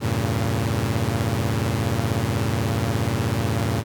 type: chord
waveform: sawtooth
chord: E diminished seventh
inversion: none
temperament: equal with one note detuned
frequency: 82.41 / 98 / 114.54 / 138.59 Hz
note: E2 / G2 / Bb2 / Db3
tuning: 0 / 0 / -30 / 0 cents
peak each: -26 / -22 / -20 / -24 dBFS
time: 0-3.84 s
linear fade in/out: 50 ms
effects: none